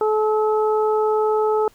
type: harmonic tone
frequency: 430.5 Hz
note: A4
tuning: 38 cents flat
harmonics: 1 / 2 / 3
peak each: -17 / -23 / -27 dBFS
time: 0.01-1.68 s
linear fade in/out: 2 ms
effects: pink hiss -55 dBFS RMS until 1.74 s